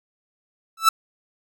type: tone with exponential growth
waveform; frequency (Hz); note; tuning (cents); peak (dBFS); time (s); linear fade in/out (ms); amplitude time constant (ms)
45% pulse; 1318.5; E6; 0; -8; 0.77-0.89; 5; 24
effects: none